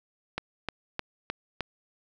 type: click train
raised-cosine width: 0.3 ms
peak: -14 dBFS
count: 5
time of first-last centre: 0.38-1.607 s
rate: 3.26 Hz
effects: none